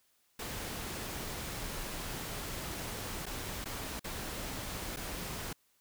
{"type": "noise with dropouts", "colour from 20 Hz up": "pink", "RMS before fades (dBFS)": -40, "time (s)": [0.39, 5.53], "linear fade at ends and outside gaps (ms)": 5, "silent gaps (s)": [[3.257, 3.264], [3.644, 3.656], [3.996, 4.042], [4.963, 4.969]], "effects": ["white hiss -72 dBFS RMS until 5.8 s"]}